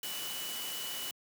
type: tone in noise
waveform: sine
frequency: 2960 Hz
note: F#7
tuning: in tune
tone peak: -41 dBFS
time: 0.03-1.11 s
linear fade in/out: 2 ms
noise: white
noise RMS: -40 dBFS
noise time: 0.03-1.11 s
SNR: -4 dB
effects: high-pass 150 Hz 12 dB/octave